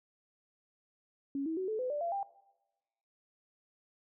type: tone with pitch steps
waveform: sine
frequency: 277.4 / 322.4 / 374.6 / 435.3 / 505.8 / 587.8 / 683 / 793.7 Hz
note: C#4 / E4 / F#4 / A4 / B4 / D5 / F5 / G5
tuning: +1 / -38 / +21 / -19 / +41 / +1 / -39 / +21 cents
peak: -32 dBFS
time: 1.35-2.23 s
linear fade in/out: 2 ms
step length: 110 ms
effects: noise-tail reverb RT60 1.0 s tail -20 dB re dry